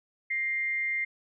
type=tone pair together; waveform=sine; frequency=1871 / 2100 Hz; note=A#6 / C7; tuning=+6 / +6 cents; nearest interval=major second; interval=200 cents; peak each=-39 / -27 dBFS; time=0.3-1.05 s; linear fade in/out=10 ms; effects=none